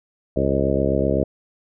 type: harmonic tone with a mistuned harmonic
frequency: 67.9 Hz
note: C#2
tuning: 35 cents flat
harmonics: 1 / 2 / 3 / 4 / 5 / 6 / 7 / 8 / 9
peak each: -26 / -26 / -26 / -26 / -26 / -26 / -26 / -26 / -26 dBFS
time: 0.36-1.24 s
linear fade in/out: 5 ms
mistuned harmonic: 9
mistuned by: +23 cents
effects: none